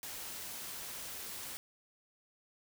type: noise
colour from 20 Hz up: white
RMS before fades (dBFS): -44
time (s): 0.03-1.57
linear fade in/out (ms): 0
effects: none